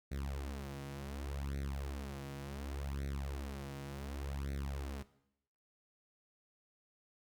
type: tone with flanger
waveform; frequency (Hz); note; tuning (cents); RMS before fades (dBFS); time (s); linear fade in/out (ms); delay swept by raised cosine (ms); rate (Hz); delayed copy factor
sawtooth; 69.3; C#2; 0; -42; 0.11-5.03; 10; 0.49 to 6.39; 0.68; +0.9
effects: noise-tail reverb RT60 0.8 s tail -17 dB re dry + Opus 48 kbps